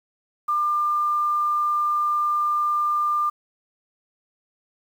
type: tone with quantisation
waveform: sine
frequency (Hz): 1197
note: D6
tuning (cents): +33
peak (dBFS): -19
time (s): 0.48-3.3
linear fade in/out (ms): 10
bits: 8
effects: none